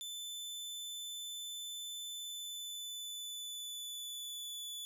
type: tone with pitch glide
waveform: sawtooth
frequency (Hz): 3520 to 3460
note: A7 to A7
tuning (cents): 0 to -30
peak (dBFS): -39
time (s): 0.01-4.85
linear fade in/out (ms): 0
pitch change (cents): -30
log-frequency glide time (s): 2.08-4.63
effects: none